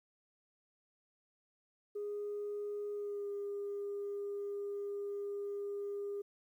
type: tone with pitch glide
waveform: sine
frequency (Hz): 412.4 to 404.6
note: G#4 to G#4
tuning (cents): -12 to -45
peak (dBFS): -36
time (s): 1.95-6.22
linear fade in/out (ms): 10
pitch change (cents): -33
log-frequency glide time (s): 2.93-3.29
effects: tanh soft clip ceiling -34 dBFS + 12-bit